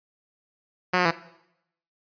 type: tone with pitch steps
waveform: 5% pulse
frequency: 181.8 / 179.6 / 166.9 Hz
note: F#3 / F3 / E3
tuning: -30 / +49 / +22 cents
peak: -8 dBFS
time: 0.93-1.113 s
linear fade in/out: 10 ms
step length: 61 ms
effects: noise-tail reverb RT60 0.8 s tail -18 dB re dry + resampled to 11025 Hz